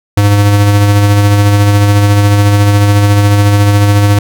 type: tone with tremolo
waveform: square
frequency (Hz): 102.1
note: G#2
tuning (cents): -29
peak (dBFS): -4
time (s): 0.17-4.19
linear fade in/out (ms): 5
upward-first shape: sine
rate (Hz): 14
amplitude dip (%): 30
effects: none